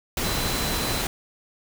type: tone in noise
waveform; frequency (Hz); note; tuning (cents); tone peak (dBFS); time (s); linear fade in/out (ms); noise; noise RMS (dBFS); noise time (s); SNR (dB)
sine; 4026; B7; +33; -33; 0.24-1.02; 2; pink; -26; 0.17-1.07; -10
effects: none